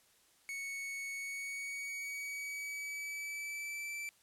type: tone with pitch glide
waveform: 45% pulse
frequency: 2217 to 2329 Hz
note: C#7 to D7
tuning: 0 to -15 cents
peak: -39 dBFS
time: 0.49-4.09 s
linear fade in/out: 0 ms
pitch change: +85 cents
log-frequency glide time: 1.12-3.94 s
effects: white hiss -68 dBFS RMS until 4.22 s + low-pass 12000 Hz 12 dB/octave